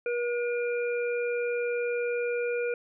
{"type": "harmonic tone", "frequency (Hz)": 480.1, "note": "B4", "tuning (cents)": -49, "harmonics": [1, 3, 5], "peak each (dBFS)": [-27, -37, -37], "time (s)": [0.06, 2.74], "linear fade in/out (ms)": 2, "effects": []}